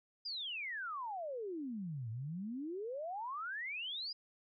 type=exponential two-way sweep; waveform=sine; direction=down then up; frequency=5020 to 107.5 to 5020 Hz; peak=-39 dBFS; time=0.25-4.13 s; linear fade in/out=10 ms; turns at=2.1 s; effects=none